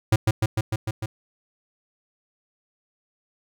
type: tone with echo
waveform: square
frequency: 109 Hz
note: A2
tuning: 16 cents flat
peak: -15 dBFS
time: 0.12-0.16 s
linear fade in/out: 5 ms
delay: 150 ms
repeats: 6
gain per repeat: -2 dB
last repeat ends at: 1.06 s
effects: none